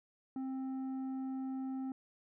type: tone with tanh clipping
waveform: sine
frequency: 263.8 Hz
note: C4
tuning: 14 cents sharp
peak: -38 dBFS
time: 0.36-1.92 s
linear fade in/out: 2 ms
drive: 7 dB
effects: none